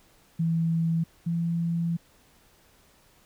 sine tone pair in turn, 164.81 / 168.47 Hz, E3 / E3, 0 / +38 cents, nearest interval unison, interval 38 cents, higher second, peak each -22 / -24 dBFS, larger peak first, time 0.39-1.04 / 1.26-1.97 s, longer second, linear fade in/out 10 ms, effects pink hiss -60 dBFS RMS until 3.25 s

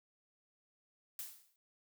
blue noise with exponential decay, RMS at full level -41 dBFS, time 1.19-1.56 s, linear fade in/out 1 ms, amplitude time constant 80 ms, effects none

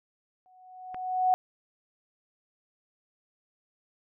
sine tone with exponential growth, 740 Hz, F#5, in tune, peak -18 dBFS, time 0.46-1.34 s, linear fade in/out 0 ms, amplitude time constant 190 ms
click, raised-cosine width 0.5 ms, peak -26 dBFS, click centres 0.945 s
effects none

